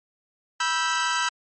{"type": "chord", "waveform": "sawtooth", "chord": "E minor", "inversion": "second", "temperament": "equal with one note detuned", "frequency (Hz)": [975.9, 1318.5, 1568], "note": ["B5", "E6", "G6"], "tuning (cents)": [-21, 0, 0], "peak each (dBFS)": -23, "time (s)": [0.6, 1.29], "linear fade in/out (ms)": 5, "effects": ["MP3 32 kbps"]}